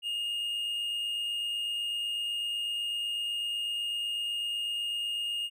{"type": "tone with amplitude modulation", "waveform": "triangle", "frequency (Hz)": 2842, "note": "F7", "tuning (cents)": 30, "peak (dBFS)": -27, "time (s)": [0.02, 5.5], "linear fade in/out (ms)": 50, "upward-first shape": "sine", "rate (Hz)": 108, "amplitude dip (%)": 35, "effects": []}